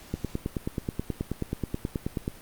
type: click train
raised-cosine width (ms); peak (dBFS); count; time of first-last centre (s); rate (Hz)
3; -15; 21; 0.14-2.279; 9.35
effects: pink hiss -49 dBFS RMS until 2.41 s + Opus 48 kbps